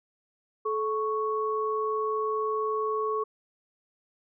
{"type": "tone pair together", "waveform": "sine", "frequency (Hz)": [432.8, 1108.7], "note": ["A4", "C#6"], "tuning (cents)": [-29, 0], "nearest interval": "octave + major third", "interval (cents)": 1629, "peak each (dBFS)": [-28, -29], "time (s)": [0.65, 3.24], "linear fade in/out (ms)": 10, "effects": []}